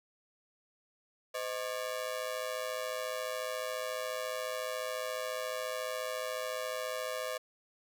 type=ring-modulated tone; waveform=sawtooth; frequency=569 Hz; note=C#5; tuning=45 cents sharp; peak=-28 dBFS; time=1.34-7.38 s; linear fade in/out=10 ms; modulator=57.1 Hz; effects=none